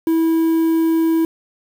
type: tone with quantisation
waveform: triangle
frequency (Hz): 326.1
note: E4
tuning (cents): -19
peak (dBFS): -11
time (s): 0.07-1.25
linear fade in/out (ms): 2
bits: 6
effects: none